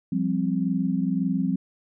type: chord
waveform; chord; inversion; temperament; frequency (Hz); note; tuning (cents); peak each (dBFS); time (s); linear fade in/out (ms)
sine; F suspended second; none; just; 174.61 / 196.44 / 261.9; F3 / G3 / C4; 0 / +4 / +2; -26; 0.12-1.56; 5
effects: none

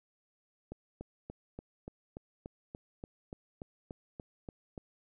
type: click train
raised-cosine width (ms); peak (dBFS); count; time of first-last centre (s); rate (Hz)
2; -29; 15; 0.72-4.778; 3.45
effects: none

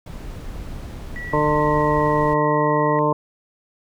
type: noise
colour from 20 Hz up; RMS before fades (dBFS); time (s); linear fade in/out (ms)
brown; -32; 0.06-2.34; 5
type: tone with pitch glide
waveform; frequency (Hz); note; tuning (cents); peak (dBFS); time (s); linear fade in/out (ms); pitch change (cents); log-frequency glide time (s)
sine; 1942 to 1918.6; B6 to A#6; -30 to +49; -30; 1.16-2.99; 0; -21; 1.42-1.75
type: harmonic tone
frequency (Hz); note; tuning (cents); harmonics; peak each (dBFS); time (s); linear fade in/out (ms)
150; D3; +37; 1 / 2 / 3 / 4 / 6 / 7; -24 / -24 / -22 / -23 / -23 / -22; 1.33-3.13; 5
effects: none

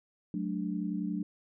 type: chord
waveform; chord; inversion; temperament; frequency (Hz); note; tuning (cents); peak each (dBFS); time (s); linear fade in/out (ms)
sine; D major; first; equal with one note detuned; 185 / 216 / 293.7; F#3 / A3 / D4; 0 / -32 / 0; -34 / -36 / -36; 0.34-1.23; 2
effects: none

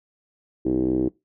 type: tone with low-pass filter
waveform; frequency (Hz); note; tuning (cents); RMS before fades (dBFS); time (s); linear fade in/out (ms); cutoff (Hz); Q
5% pulse; 63.8; C2; -43; -22; 0.65-1.09; 10; 340; 7.1
effects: noise-tail reverb RT60 0.2 s tail -21 dB re dry

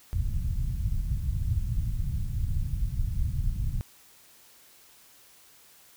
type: low-pass noise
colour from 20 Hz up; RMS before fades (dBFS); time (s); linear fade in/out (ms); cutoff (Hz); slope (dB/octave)
pink; -28; 0.13-3.81; 0; 130; 24
effects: white hiss -56 dBFS RMS until 5.96 s

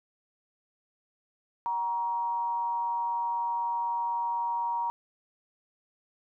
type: tone with frequency modulation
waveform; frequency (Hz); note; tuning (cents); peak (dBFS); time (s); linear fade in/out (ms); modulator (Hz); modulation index
sine; 944; A#5; +22; -27; 1.66-4.9; 0; 184; 0.33
effects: none

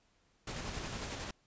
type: noise with tremolo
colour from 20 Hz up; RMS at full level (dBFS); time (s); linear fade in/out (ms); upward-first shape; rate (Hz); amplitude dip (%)
pink; -40; 0.47-1.31; 5; square; 11; 25
effects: pink hiss -72 dBFS RMS until 1.46 s + resampled to 16000 Hz

